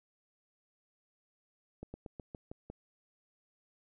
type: slowing click train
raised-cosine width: 2 ms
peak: -30 dBFS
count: 7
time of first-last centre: 1.83-2.7 s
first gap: 110 ms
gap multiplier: 1.11
effects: none